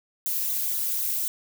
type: noise with flanger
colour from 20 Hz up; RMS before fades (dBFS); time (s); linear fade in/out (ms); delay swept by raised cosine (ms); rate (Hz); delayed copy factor
violet; -27; 0.26-1.28; 0; 0.37 to 2.27; 4; -0.8
effects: none